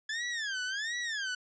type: tone with vibrato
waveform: sawtooth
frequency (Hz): 1700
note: G#6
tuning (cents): +40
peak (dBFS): -29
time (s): 0.09-1.35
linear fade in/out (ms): 5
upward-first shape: sine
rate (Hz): 1.4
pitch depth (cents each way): 230
effects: resampled to 16000 Hz